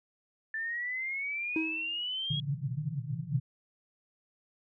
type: exponential sweep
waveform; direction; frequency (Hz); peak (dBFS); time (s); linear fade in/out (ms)
sine; up; 1760 to 3322; -32; 0.54-2.4; 2
type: tone with exponential decay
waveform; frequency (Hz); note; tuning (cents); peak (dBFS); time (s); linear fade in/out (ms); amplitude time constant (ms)
triangle; 320; D#4; +49; -24; 1.56-2.02; 2; 98
type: band-pass noise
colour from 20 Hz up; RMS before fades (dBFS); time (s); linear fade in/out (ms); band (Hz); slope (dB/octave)
pink; -34; 2.3-3.4; 5; 120 to 160; 96
effects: none